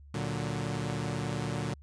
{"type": "chord", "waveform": "sawtooth", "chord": "Bb augmented", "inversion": "none", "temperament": "equal", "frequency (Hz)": [116.54, 146.83, 185], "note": ["Bb2", "D3", "F#3"], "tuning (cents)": [0, 0, 0], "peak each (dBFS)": [-31, -31, -34], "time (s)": [0.14, 1.74], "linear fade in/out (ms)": 5, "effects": ["added 71 Hz sine -49 dBFS peak until 1.82 s", "resampled to 22050 Hz"]}